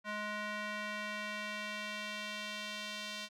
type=tone with band-pass filter sweep; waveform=square; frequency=210 Hz; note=G#3; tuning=19 cents sharp; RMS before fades=-41 dBFS; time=0.04-3.29 s; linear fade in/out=50 ms; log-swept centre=1600 to 3700 Hz; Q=1.3; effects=none